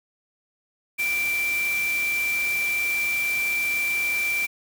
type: tone in noise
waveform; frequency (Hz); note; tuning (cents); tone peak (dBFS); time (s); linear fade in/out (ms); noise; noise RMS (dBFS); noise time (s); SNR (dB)
sine; 2349; D7; 0; -22; 0.98-4.47; 20; white; -34; 0.98-4.47; +9
effects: none

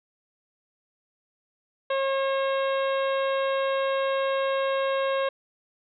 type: harmonic tone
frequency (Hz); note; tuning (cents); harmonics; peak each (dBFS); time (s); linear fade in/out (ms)
541; C#5; -42; 1 / 2 / 3 / 4 / 5 / 6 / 7; -24 / -30 / -35 / -40 / -39 / -42 / -41; 1.9-5.29; 5
effects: none

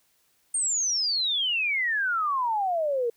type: exponential sweep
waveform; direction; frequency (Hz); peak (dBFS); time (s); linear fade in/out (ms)
sine; down; 8870 to 456.6; -23; 0.54-3.1; 5
effects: white hiss -67 dBFS RMS until 3.16 s

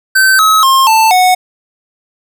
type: tone with pitch steps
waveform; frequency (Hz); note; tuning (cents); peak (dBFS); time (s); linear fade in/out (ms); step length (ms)
square; 1542 / 1281.8 / 1065.5 / 885.6 / 736.2; G6 / E6 / C6 / A5 / F#5; -29 / -49 / +31 / +11 / -9; -6; 0.15-1.35; 10; 240
effects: none

